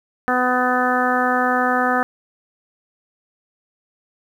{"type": "harmonic tone", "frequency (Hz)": 250.8, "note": "B3", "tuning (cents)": 27, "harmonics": [1, 2, 3, 4, 5, 6, 7], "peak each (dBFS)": [-23, -24, -21, -28, -22, -24, -25], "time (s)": [0.28, 2.03], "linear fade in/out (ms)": 0, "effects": ["8-bit"]}